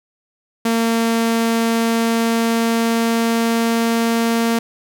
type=tone with pitch glide; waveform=sawtooth; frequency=228.7 to 230.3 Hz; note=A#3 to A#3; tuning=-33 to -21 cents; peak=-11 dBFS; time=0.65-4.59 s; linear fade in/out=5 ms; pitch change=+12 cents; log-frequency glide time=1.63-4.44 s; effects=none